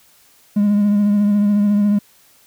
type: tone with vibrato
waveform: triangle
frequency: 205.6 Hz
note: G#3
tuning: 17 cents flat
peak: -9 dBFS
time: 0.56-1.99 s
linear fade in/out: 10 ms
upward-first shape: triangle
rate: 14 Hz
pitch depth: 34 cents each way
effects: tanh soft clip ceiling -6 dBFS + white hiss -52 dBFS RMS until 2.46 s